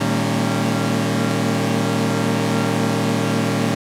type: tone cluster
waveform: sawtooth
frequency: 112.7 / 152.8 / 197 / 229.1 / 275.5 Hz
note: A2 / D#3 / G3 / A#3 / C#4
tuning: +42 / -31 / +9 / -30 / -11 cents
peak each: -20 dBFS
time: 0-3.75 s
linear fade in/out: 10 ms
effects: low-pass 11000 Hz 12 dB/octave